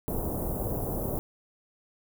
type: band-stop noise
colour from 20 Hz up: pink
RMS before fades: -31 dBFS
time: 0.08-1.19 s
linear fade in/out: 0 ms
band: 790 to 13000 Hz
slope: 24 dB/octave
effects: none